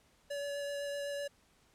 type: tone with vibrato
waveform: square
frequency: 570 Hz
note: C#5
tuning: 48 cents sharp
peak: -37 dBFS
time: 0.3-1.28 s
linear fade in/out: 10 ms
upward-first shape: sine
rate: 7.9 Hz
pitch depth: 10 cents each way
effects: pink hiss -68 dBFS RMS until 1.74 s + low-pass 11000 Hz 12 dB/octave